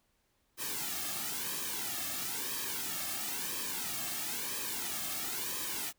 white noise with flanger, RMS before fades -37 dBFS, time 0.57-5.93 s, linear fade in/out 50 ms, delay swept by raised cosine 1.4 to 2.08 ms, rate 1 Hz, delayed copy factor -0.75, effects pink hiss -75 dBFS RMS until 5.98 s

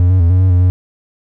triangle tone with pitch steps, 89 / 92.7 / 84.9 / 91.7 / 93.3 / 89.4 / 90.9 Hz, F2 / F#2 / F2 / F#2 / F#2 / F2 / F#2, +33 / +4 / -48 / -15 / +15 / +41 / -30 cents, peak -5 dBFS, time 0-0.7 s, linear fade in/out 0 ms, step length 100 ms, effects none

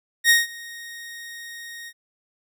sawtooth tone with ADSR envelope, 1865 Hz, A#6, in tune, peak -8 dBFS, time 0.24-1.93 s, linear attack 56 ms, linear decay 170 ms, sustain -24 dB, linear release 53 ms, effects none

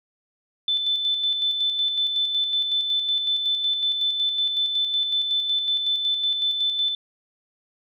sine tone with tremolo, 3520 Hz, A7, in tune, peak -19 dBFS, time 0.68-6.95 s, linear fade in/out 2 ms, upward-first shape square, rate 5.4 Hz, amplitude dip 40%, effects none

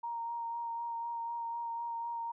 sine tone with vibrato, 932.3 Hz, A#5, in tune, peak -35 dBFS, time 0.03-2.32 s, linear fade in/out 10 ms, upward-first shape sine, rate 4 Hz, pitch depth 15 cents each way, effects none

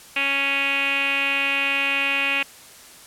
5% pulse tone with low-pass filter, 277.2 Hz, C#4, in tune, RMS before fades -22 dBFS, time 0.16-2.43 s, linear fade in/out 5 ms, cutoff 2600 Hz, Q 7.6, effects white hiss -45 dBFS RMS until 3.06 s + low-pass 12000 Hz 12 dB/octave

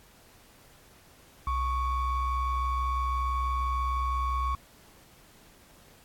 triangle ring-modulated tone, 584 Hz, D5, 10 cents flat, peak -21 dBFS, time 1.47-4.55 s, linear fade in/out 2 ms, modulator 521 Hz, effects pink hiss -57 dBFS RMS until 6.04 s + AAC 64 kbps

